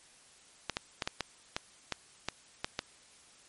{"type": "clicks", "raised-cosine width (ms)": 0.2, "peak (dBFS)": -14, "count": 10, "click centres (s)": [0.697, 0.769, 1.022, 1.075, 1.207, 1.565, 1.923, 2.286, 2.645, 2.791], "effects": ["white hiss -59 dBFS RMS until 3.48 s", "MP3 48 kbps"]}